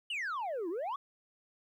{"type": "exponential two-way sweep", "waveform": "sine", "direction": "down then up", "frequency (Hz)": [3038, 318.6, 1183], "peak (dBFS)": -31, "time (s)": [0.1, 0.96], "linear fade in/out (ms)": 5, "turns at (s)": 0.69, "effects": ["tanh soft clip ceiling -33 dBFS", "12-bit"]}